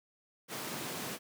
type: high-pass noise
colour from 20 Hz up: pink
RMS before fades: -40 dBFS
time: 0.48-1.19 s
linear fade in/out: 50 ms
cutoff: 140 Hz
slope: 24 dB/octave
effects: none